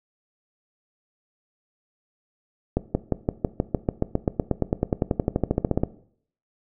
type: accelerating click train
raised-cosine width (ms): 2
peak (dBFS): -7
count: 29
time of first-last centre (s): 2.77-5.835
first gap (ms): 180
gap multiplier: 0.96
effects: noise-tail reverb RT60 0.6 s tail -17 dB re dry